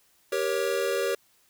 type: chord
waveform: square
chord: G diminished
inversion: none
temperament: equal with one note detuned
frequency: 392 / 473.5 / 554.4 Hz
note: G4 / Bb4 / Db5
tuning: 0 / +27 / 0 cents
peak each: -30 dBFS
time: 0.32-1.15 s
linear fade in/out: 5 ms
effects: white hiss -64 dBFS RMS until 1.49 s